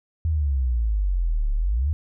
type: exponential two-way sweep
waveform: sine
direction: down then up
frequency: 82.7 to 34.82 to 82.7 Hz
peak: -19 dBFS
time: 0.25-1.93 s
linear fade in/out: 0 ms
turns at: 1.53 s
effects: none